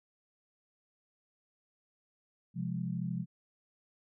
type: chord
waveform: sine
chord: F minor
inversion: second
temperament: equal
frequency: 130.81 / 174.61 / 207.7 Hz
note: C3 / F3 / Ab3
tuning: 0 / 0 / 0 cents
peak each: -38 / -35 / -40 dBFS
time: 2.54-3.26 s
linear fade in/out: 50 ms
effects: none